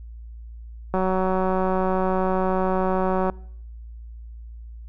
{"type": "click train", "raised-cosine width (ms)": 1, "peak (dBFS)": -10, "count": 442, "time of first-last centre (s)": [0.94, 3.298], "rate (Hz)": 187, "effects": ["noise-tail reverb RT60 0.7 s tail -24 dB re dry", "added 57 Hz sine -36 dBFS peak until 4.88 s"]}